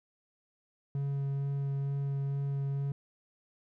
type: tone with vibrato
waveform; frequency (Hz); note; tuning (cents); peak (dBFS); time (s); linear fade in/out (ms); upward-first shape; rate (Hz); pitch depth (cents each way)
triangle; 139.2; C#3; +8; -28; 0.95-2.92; 2; sine; 2.2; 9
effects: none